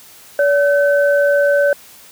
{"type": "tone pair together", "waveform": "sine", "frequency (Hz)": [572.7, 1529], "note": ["D5", "G6"], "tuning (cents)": [-44, -44], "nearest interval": "octave + perfect fourth", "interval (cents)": 1700, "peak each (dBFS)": [-11, -18], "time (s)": [0.39, 1.73], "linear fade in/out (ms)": 2, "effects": ["white hiss -42 dBFS RMS until 2.11 s", "high-pass 60 Hz 12 dB/octave"]}